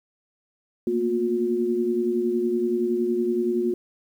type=tone cluster; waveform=sine; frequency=229.8 / 240.5 / 358.6 Hz; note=A#3 / B3 / F4; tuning=-25 / -46 / +46 cents; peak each=-28 / -29 / -22 dBFS; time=0.87-3.74 s; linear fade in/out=2 ms; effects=9-bit